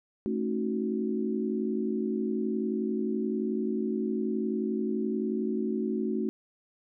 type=chord; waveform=sine; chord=D# half-diminished seventh; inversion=second; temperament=equal with one note detuned; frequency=220 / 271.6 / 311.1 / 370 Hz; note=A3 / C#4 / D#4 / F#4; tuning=0 / -35 / 0 / 0 cents; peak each=-30 / -35 / -36 / -32 dBFS; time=0.26-6.29 s; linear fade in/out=0 ms; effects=none